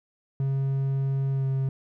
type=tone with pitch glide; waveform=triangle; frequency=135.9 to 134.11 Hz; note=C#3 to C3; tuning=-34 to +43 cents; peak=-21 dBFS; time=0.4-1.69 s; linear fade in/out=2 ms; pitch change=-23 cents; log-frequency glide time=1.32-1.46 s; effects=none